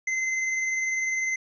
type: tone with tremolo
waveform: square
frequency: 2062 Hz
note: C7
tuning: 26 cents flat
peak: -24 dBFS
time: 0.07-1.36 s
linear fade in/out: 5 ms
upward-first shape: sine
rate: 20 Hz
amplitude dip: 30%
effects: resampled to 16000 Hz